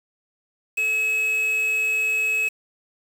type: tone with quantisation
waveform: triangle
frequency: 2568 Hz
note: E7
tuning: 46 cents flat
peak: -18 dBFS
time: 0.77-2.49 s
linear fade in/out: 10 ms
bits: 6
effects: none